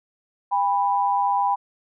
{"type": "tone pair together", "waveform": "sine", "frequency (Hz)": [803.1, 987.8], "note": ["G5", "B5"], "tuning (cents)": [42, 0], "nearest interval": "major third", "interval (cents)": 358, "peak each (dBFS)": -21, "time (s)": [0.51, 1.56], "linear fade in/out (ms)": 20, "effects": []}